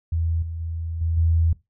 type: tone with level steps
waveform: sine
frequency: 82.41 Hz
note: E2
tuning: in tune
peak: -20 / -28 / -26 / -20 / -16 dBFS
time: 0.12-1.53 s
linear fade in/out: 5 ms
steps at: 0.42 / 0.6 / 1.01 / 1.17 s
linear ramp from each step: 5 ms
effects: noise-tail reverb RT60 0.2 s tail -19 dB re dry